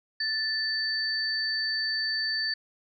sine tone pair together, 1760 / 4560 Hz, A6 / C#8, 0 / +48 cents, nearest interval octave + major third, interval 1648 cents, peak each -30 / -28 dBFS, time 0.2-2.54 s, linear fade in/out 5 ms, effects none

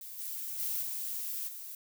violet noise with level steps, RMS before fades -45 / -39 / -34 / -37 / -44 dBFS, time 0.01-1.75 s, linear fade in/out 2 ms, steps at 0.18 / 0.58 / 0.81 / 1.47 s, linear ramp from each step 20 ms, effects none

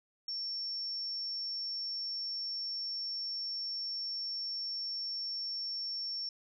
sine tone, 5450 Hz, F8, 43 cents flat, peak -35 dBFS, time 0.28-6.29 s, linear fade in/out 2 ms, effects none

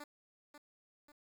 10% pulse tone with echo, 293.7 Hz, D4, in tune, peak -38 dBFS, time 0-0.04 s, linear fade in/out 5 ms, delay 540 ms, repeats 2, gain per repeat -7 dB, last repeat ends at 1.12 s, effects 12-bit

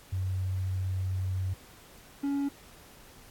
sine / triangle tone pair in turn, 93.7 / 280.8 Hz, F#2 / C#4, +22 / +22 cents, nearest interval octave + perfect fifth, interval 1900 cents, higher second, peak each -28 / -25 dBFS, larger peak second, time 0.12-1.54 / 2.23-2.49 s, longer first, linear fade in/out 10 ms, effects pink hiss -54 dBFS RMS until 3.3 s + AAC 64 kbps

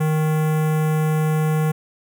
square tone with notch filter, 155.56 Hz, D#3, in tune, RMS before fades -19 dBFS, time 0-1.72 s, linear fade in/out 10 ms, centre 4400 Hz, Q 0.55, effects none

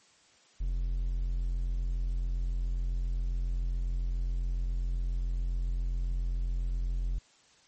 triangle tone, 43.65 Hz, F1, in tune, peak -26 dBFS, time 0.6-7.19 s, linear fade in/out 10 ms, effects white hiss -62 dBFS RMS until 7.67 s + MP3 32 kbps

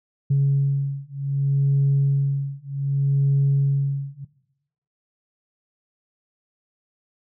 sine beating tone pair, 138.59 / 139.24 Hz, C#3 / C#3, 0 / +8 cents, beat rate 0.65 Hz, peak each -20 dBFS, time 0.3-4.25 s, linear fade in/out 10 ms, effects noise-tail reverb RT60 0.9 s tail -19 dB re dry + tanh soft clip ceiling -12 dBFS

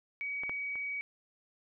sine tone, 2265 Hz, C#7, 37 cents sharp, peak -34 dBFS, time 0.21-1.01 s, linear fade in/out 0 ms
clicks, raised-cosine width 0.5 ms, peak -28 / -24 / -34 dBFS, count 3, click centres 0.435 / 0.495 / 0.756 s
effects none

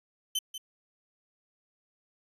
sawtooth tone with echo, 3067 Hz, G7, 38 cents flat, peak -24 dBFS, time 0.35-0.39 s, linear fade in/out 5 ms, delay 190 ms, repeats 1, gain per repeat -10 dB, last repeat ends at 0.58 s, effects resampled to 32000 Hz

